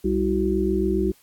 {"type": "harmonic tone with a mistuned harmonic", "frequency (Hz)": 65.2, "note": "C2", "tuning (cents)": -5, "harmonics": [1, 3, 5, 6], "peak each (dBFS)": [-27, -25, -25, -23], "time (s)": [0.04, 1.12], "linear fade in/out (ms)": 10, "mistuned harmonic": 6, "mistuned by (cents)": -81, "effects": ["white hiss -57 dBFS RMS until 1.22 s", "AAC 64 kbps"]}